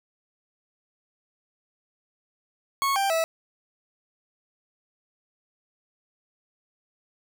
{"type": "tone with pitch steps", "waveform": "40% pulse", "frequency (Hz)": [1101, 787, 652], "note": ["C#6", "G5", "E5"], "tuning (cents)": [-12, 7, -19], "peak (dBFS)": -21, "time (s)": [2.82, 3.24], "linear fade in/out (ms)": 0, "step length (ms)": 140, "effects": []}